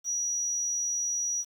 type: tone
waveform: sine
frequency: 5810 Hz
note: F#8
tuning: 32 cents flat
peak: -27 dBFS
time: 0.04-1.45 s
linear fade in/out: 50 ms
effects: 9-bit